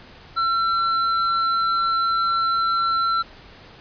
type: tone with hard clipping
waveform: sine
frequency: 1351 Hz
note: E6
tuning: 42 cents sharp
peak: -20 dBFS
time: 0.36-3.23 s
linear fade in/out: 20 ms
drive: 11 dB
effects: pink hiss -45 dBFS RMS until 3.8 s + resampled to 11025 Hz